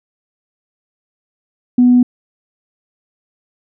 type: tone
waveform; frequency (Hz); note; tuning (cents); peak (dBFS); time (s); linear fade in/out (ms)
sine; 246.9; B3; 0; -5; 1.78-2.03; 5
effects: tanh soft clip ceiling -1 dBFS

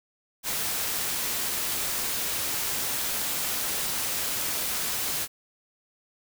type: noise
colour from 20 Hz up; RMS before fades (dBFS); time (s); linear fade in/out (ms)
white; -29; 0.43-5.28; 50
effects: none

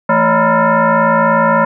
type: tone with frequency modulation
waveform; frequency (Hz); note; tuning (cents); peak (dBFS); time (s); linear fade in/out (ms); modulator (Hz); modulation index
sine; 223.3; A3; +26; -8; 0.09-1.65; 5; 390; 3.3
effects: none

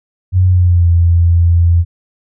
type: tone with pitch glide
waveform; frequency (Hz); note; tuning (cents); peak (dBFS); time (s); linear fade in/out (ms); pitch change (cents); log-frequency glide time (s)
sine; 92 to 85.34; F#2 to F2; -9 to -39; -6; 0.32-1.85; 50; -130; 0.47-0.89
effects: none

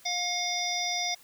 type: harmonic tone with a mistuned harmonic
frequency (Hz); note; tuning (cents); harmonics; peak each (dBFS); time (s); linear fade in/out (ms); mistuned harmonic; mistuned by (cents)
717; F5; +45; 1 / 3 / 5 / 7 / 8; -34 / -34 / -34 / -34 / -34; 0.05-1.15; 10; 1; -19
effects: white hiss -56 dBFS RMS until 1.23 s

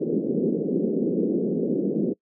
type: band-pass noise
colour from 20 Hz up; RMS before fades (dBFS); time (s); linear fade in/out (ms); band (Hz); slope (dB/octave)
white; -24; 0-2.14; 20; 170 to 450; 48
effects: noise-tail reverb RT60 0.1 s tail -25 dB re dry

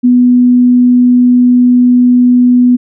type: tone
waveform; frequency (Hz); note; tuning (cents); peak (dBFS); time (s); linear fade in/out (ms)
sine; 246.9; B3; 0; -3; 0.03-2.77; 20
effects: none

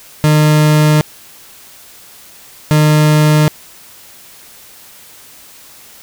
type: tone bursts at uneven times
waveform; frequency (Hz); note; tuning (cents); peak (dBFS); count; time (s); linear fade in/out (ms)
40% pulse; 152.1; D#3; -39; -6; 2; 0.24-1.01 / 2.71-3.48; 0
effects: white hiss -39 dBFS RMS until 6.02 s

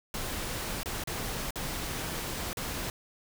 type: noise with dropouts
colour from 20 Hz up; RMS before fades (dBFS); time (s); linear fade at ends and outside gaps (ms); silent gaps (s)
pink; -35; 0.14-2.9; 1; 0.832-0.858 / 1.038-1.073 / 1.507-1.557 / 2.531-2.571
effects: none

